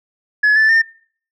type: tone with pitch steps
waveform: sine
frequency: 1700 / 1753.9 / 1809.4 Hz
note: G#6 / A6 / A6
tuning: +40 / -6 / +48 cents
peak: -7 dBFS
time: 0.43-0.82 s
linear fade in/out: 10 ms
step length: 130 ms
effects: noise-tail reverb RT60 0.5 s tail -24 dB re dry + tanh soft clip ceiling -8 dBFS